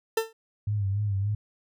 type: tone with exponential decay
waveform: 40% pulse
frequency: 447.9 Hz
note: A4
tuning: 31 cents sharp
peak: -18 dBFS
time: 0.17-0.33 s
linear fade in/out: 5 ms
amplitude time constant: 34 ms
type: tone with vibrato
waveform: sine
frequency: 101.1 Hz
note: G#2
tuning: 46 cents flat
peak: -24 dBFS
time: 0.67-1.35 s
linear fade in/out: 5 ms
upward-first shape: sine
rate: 3.5 Hz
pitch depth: 72 cents each way
effects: none